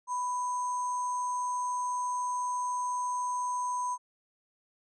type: tone with sample-and-hold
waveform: sine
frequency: 992 Hz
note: B5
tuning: 7 cents sharp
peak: -29 dBFS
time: 0.07-3.98 s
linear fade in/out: 50 ms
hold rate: 7350 Hz
effects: resampled to 22050 Hz